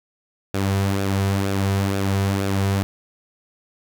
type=tone with flanger; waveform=sawtooth; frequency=98 Hz; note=G2; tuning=in tune; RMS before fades=-21 dBFS; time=0.54-2.83 s; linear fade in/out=0 ms; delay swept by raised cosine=0.97 to 3.67 ms; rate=2.1 Hz; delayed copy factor=-0.5; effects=none